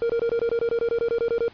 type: tone bursts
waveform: triangle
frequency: 466.2 Hz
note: A#4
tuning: in tune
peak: -18 dBFS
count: 15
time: 0.02-1.481 s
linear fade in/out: 0 ms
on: 75 ms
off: 24 ms
effects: pink hiss -50 dBFS RMS until 1.53 s + resampled to 11025 Hz